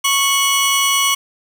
20% pulse tone pair together, 1103.9 / 2947 Hz, C#6 / F#7, -8 / -8 cents, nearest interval octave + perfect fourth, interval 1700 cents, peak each -11 dBFS, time 0.04-1.15 s, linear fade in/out 10 ms, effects 7-bit

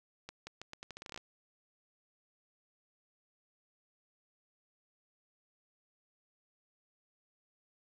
accelerating click train, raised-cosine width 0.2 ms, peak -27 dBFS, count 14, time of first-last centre 0.29-1.176 s, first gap 180 ms, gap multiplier 0.81, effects none

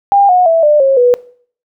sine tone with pitch steps, 801 / 726.1 / 658.2 / 596.6 / 540.8 / 490.2 Hz, G5 / F#5 / E5 / D5 / C#5 / B4, +37 / -33 / -3 / +27 / -43 / -13 cents, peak -5 dBFS, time 0.12-1.14 s, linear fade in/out 0 ms, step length 170 ms, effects noise-tail reverb RT60 0.5 s tail -20 dB re dry

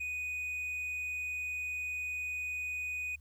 triangle tone, 2485 Hz, D#7, 3 cents flat, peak -33 dBFS, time 0-3.16 s, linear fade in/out 10 ms, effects added 75 Hz sine -53 dBFS peak until 3.2 s + white hiss -75 dBFS RMS until 3.2 s

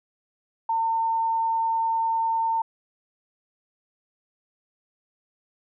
sine tone, 905 Hz, A5, 48 cents sharp, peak -21 dBFS, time 0.69-2.62 s, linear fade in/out 5 ms, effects none

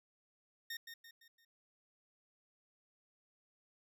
20% pulse tone with echo, 1840 Hz, A#6, 23 cents flat, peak -36 dBFS, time 0.7-0.77 s, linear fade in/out 5 ms, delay 170 ms, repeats 4, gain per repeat -7 dB, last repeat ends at 1.45 s, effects none

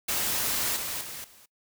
white noise with level steps, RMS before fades -28 / -33 / -39 / -54 dBFS, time 0.08-1.46 s, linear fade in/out 10 ms, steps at 0.76 / 1.01 / 1.24 s, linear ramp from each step 2 ms, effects noise-tail reverb RT60 0.1 s tail -21 dB re dry

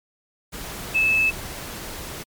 sine tone in noise, 2613 Hz, E7, 16 cents flat, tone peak -16 dBFS, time 0.94-1.31 s, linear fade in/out 20 ms, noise pink, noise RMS -34 dBFS, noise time 0.52-2.24 s, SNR +15 dB, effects MP3 96 kbps

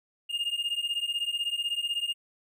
triangle beating tone pair, 2825 / 2841 Hz, F7 / F7, +19 / +29 cents, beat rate 16 Hz, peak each -29 / -30 dBFS, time 0.29-2.14 s, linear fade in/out 20 ms, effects none

